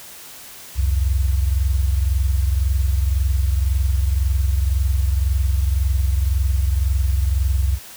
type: tone pair together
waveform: sine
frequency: 65.7 / 87.6 Hz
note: C2 / F2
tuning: +8 / +6 cents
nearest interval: perfect fourth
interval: 498 cents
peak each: -16 / -22 dBFS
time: 0.75-7.79 s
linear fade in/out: 50 ms
effects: white hiss -39 dBFS RMS until 7.96 s